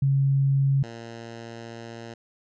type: tone pair in turn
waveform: sine / 10% pulse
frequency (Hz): 137.3 / 115.65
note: C#3 / A#2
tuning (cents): -16 / -13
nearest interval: minor third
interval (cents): 297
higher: first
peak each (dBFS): -18 / -29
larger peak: first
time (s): 0.02-0.83 / 0.83-2.14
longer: second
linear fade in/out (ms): 5
effects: resampled to 16000 Hz